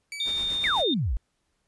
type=tone with exponential decay; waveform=sawtooth; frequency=2292 Hz; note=D7; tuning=43 cents flat; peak=-29 dBFS; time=0.12-1 s; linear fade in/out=1 ms; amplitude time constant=190 ms
type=tone; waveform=sine; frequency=3642 Hz; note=A#7; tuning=41 cents flat; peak=-25 dBFS; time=0.2-0.94 s; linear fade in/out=2 ms
type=noise with tremolo; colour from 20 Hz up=pink; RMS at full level=-39 dBFS; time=0.24-0.85 s; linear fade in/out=50 ms; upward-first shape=sine; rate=7.8 Hz; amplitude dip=50%
type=exponential sweep; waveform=sine; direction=down; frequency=2352 to 42.83 Hz; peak=-23 dBFS; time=0.64-1.17 s; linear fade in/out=0 ms
effects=pink hiss -74 dBFS RMS until 1.67 s + resampled to 24000 Hz